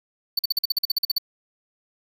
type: tone bursts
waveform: square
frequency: 4515 Hz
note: C#8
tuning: 31 cents sharp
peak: -19 dBFS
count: 13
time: 0.37-1.183 s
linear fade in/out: 5 ms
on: 21 ms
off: 45 ms
effects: 8-bit